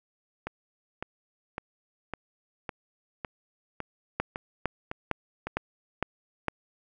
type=two click trains; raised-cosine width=0.5 ms; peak=-11 / -18 dBFS; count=6 / 10; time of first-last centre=4.2-6.483 / 0.47-5.47 s; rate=2.19 / 1.8 Hz; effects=none